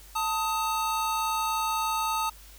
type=tone pair together; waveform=square; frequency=890 / 1258.7 Hz; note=A5 / D#6; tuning=+20 / +20 cents; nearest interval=tritone; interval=600 cents; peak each=-29 / -30 dBFS; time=0.15-2.3 s; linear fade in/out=10 ms; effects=added 50 Hz sine -49 dBFS peak until 2.58 s + white hiss -52 dBFS RMS until 2.58 s